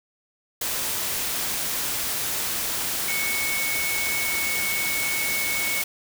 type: tone in noise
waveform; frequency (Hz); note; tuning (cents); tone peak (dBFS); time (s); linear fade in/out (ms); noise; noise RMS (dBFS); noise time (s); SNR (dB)
sine; 2213; C#7; -3; -26; 3.08-5.82; 5; white; -27; 0.61-5.84; -2
effects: none